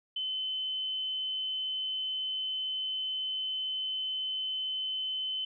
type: tone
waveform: sine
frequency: 3049 Hz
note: G7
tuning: 49 cents flat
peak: -31 dBFS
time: 0.16-5.45 s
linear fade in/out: 5 ms
effects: none